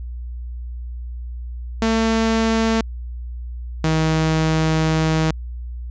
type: tone pair in turn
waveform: sawtooth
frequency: 224.4 / 158.67 Hz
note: A3 / D#3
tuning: +34 / +34 cents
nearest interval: tritone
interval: 600 cents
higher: first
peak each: -12 dBFS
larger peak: neither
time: 1.82-2.81 / 3.84-5.31 s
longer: second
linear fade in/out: 2 ms
effects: added 60 Hz sine -27 dBFS peak until 5.9 s + resampled to 16000 Hz

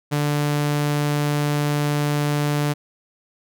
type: tone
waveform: sawtooth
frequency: 146.83 Hz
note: D3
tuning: in tune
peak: -15 dBFS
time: 0.11-2.74 s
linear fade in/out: 20 ms
effects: none

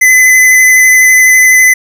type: tone with vibrato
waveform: square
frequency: 2023 Hz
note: B6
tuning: 41 cents sharp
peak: -3 dBFS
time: 0.01-1.74 s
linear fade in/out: 10 ms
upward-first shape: sine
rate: 12 Hz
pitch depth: 15 cents each way
effects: none

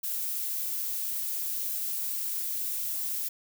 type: noise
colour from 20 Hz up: violet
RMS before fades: -32 dBFS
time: 0.03-3.29 s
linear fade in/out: 10 ms
effects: none

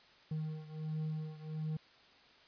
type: beating tone pair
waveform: triangle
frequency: 155.3 / 156.7 Hz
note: D#3 / D#3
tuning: -3 / +13 cents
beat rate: 1.4 Hz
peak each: -37 / -40 dBFS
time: 0.31-1.77 s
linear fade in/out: 5 ms
effects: white hiss -62 dBFS RMS until 2.47 s + resampled to 11025 Hz

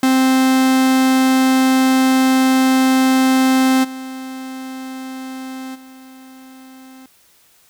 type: tone with level steps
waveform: 45% pulse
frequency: 261.6 Hz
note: C4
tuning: in tune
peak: -11 / -27 / -38 dBFS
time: 0.03-7.06 s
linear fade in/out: 2 ms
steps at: 3.83 / 5.74 s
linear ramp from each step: 20 ms
effects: white hiss -53 dBFS RMS until 7.69 s

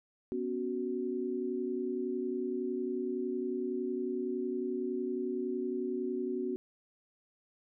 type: chord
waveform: sine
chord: B suspended second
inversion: none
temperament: just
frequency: 246.9 / 277.8 / 370.4 Hz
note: B3 / C#4 / F#4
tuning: 0 / +4 / +2 cents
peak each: -37 / -39 / -34 dBFS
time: 0.32-6.56 s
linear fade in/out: 0 ms
effects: none

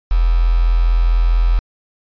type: tone with quantisation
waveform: sine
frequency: 42.25 Hz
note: E1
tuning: 43 cents sharp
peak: -10 dBFS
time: 0.11-1.59 s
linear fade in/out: 0 ms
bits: 5
effects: resampled to 11025 Hz

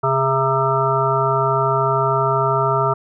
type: harmonic tone with a mistuned harmonic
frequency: 133 Hz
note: C3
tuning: 29 cents sharp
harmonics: 1 / 3 / 5 / 7 / 9 / 10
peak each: -22 / -22 / -22 / -22 / -22 / -22 dBFS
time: 0.03-2.94 s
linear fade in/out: 10 ms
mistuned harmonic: 3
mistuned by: +40 cents
effects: none

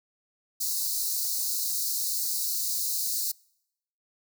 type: high-pass noise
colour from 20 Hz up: white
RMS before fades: -29 dBFS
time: 0.6-3.32 s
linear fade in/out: 10 ms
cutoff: 4000 Hz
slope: 96 dB/octave
effects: noise-tail reverb RT60 0.8 s tail -26 dB re dry

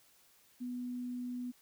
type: tone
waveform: sine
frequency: 246.9 Hz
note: B3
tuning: in tune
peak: -37 dBFS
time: 0.6-1.52 s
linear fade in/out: 20 ms
effects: white hiss -66 dBFS RMS until 1.61 s

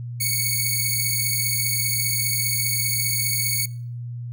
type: beating tone pair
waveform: 5% pulse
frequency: 2217 / 2232 Hz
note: C#7 / C#7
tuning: 0 / +11 cents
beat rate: 15 Hz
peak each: -14 dBFS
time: 0.2-3.66 s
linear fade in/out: 10 ms
effects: noise-tail reverb RT60 0.5 s tail -22 dB re dry + added 120 Hz sine -29 dBFS peak until 4.32 s

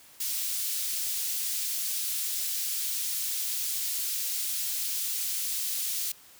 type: high-pass noise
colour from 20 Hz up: white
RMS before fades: -31 dBFS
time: 0.2-6.12 s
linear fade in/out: 5 ms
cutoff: 3600 Hz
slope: 12 dB/octave
effects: white hiss -54 dBFS RMS until 6.39 s

